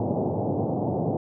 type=band-pass noise; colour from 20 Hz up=pink; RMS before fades=-26 dBFS; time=0-1.17 s; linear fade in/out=2 ms; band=100 to 800 Hz; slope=48 dB/octave; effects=none